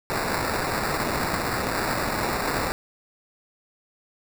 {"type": "noise with sample-and-hold", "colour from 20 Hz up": "white", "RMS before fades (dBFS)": -26, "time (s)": [0.1, 2.72], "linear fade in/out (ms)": 0, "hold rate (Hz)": 3150, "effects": []}